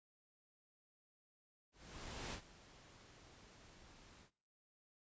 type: noise with ADSR envelope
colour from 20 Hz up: pink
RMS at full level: -45 dBFS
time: 1.72-4.31 s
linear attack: 610 ms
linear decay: 80 ms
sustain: -17 dB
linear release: 95 ms
effects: noise-tail reverb RT60 0.7 s tail -25 dB re dry + resampled to 16000 Hz